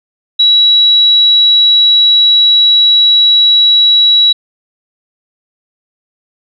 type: tone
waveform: sine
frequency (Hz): 3900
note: B7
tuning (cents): -23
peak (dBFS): -4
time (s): 0.39-4.33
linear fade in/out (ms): 10
effects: none

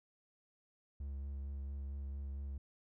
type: tone with vibrato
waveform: triangle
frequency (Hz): 69.3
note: C#2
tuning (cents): 0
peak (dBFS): -38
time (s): 1-2.58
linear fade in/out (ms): 5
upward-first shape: sine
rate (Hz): 4.4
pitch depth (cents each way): 20
effects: none

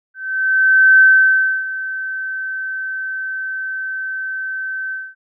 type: tone with ADSR envelope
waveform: sine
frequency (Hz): 1540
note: G6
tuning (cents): -31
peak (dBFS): -5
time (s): 0.14-5.15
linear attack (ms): 860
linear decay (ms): 640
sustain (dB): -16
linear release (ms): 230
effects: none

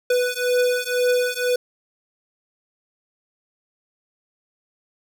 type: beating tone pair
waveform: square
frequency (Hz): 493.9 / 495.9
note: B4 / B4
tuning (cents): 0 / +7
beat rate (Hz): 2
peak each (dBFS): -22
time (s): 0.1-1.56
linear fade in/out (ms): 5
effects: none

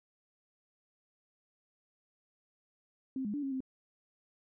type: tone with pitch steps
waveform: sine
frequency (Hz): 264 / 207 / 289.9 / 272.1 / 261.9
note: C4 / G#3 / D4 / C#4 / C4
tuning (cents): +16 / -5 / -22 / -32 / +2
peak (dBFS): -33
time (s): 3.16-3.605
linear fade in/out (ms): 2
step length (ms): 89
effects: none

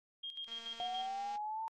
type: tone with tremolo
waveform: sine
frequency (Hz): 3231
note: G#7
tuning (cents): -48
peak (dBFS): -40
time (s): 0.23-1.07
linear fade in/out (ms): 10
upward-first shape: square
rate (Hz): 7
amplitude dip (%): 65
type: click train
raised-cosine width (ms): 0.2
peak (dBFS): -38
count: 203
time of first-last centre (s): 0.48-1.358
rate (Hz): 230
type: exponential sweep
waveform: sine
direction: up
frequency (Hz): 717 to 902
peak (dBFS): -37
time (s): 0.8-1.68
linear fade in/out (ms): 0
effects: AAC 32 kbps

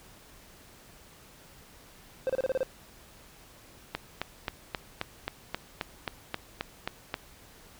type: tone bursts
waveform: triangle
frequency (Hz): 523.3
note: C5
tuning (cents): 0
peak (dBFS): -23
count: 7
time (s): 2.27-2.631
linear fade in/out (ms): 0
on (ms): 25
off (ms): 31
type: click train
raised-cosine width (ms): 0.3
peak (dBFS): -14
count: 13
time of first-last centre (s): 3.95-7.141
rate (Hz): 3.76
effects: pink hiss -54 dBFS RMS until 7.79 s

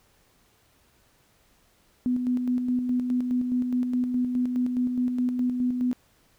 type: tone with tremolo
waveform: sine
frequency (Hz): 248.9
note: B3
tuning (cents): +14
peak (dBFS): -21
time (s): 2.06-5.93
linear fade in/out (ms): 0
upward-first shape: square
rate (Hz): 4.8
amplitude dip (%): 40
effects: pink hiss -63 dBFS RMS until 6.38 s

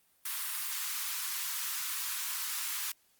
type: high-pass noise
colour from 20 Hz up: white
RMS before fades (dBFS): -36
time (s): 0.25-2.92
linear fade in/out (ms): 5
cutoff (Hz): 950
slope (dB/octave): 48
effects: white hiss -69 dBFS RMS until 3.19 s + Opus 32 kbps

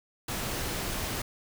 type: noise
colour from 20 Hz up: pink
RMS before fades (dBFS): -33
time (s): 0.28-1.22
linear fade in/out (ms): 5
effects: none

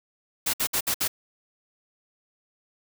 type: noise bursts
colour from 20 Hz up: white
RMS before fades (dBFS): -25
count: 5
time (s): 0.46-1.08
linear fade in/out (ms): 10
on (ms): 76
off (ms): 60
effects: none

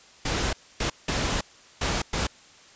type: noise bursts at uneven times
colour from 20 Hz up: pink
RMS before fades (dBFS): -26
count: 5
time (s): 0.25-0.53 / 0.8-0.9 / 1.08-1.41 / 1.81-2.02 / 2.13-2.27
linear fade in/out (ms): 5
effects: white hiss -52 dBFS RMS until 2.75 s + resampled to 16000 Hz

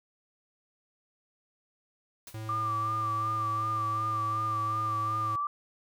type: noise with exponential decay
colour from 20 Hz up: white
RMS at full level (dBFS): -43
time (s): 2.27-2.45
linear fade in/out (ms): 2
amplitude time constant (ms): 39
type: tone with pitch glide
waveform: square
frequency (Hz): 109.7 to 108.57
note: A2 to A2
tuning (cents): -5 to -23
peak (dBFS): -37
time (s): 2.34-5.36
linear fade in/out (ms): 5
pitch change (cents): -18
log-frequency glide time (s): 2.48-4.96
type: tone with vibrato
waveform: sine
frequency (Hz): 1181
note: D6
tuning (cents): +9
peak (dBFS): -28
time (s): 2.49-5.47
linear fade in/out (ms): 2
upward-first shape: sine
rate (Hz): 2.7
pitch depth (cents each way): 43
effects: none

